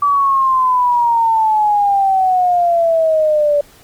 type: exponential sweep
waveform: sine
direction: down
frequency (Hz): 1156 to 577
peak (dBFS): -10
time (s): 0.02-3.61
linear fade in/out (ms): 5
effects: pink hiss -45 dBFS RMS until 3.83 s + Opus 32 kbps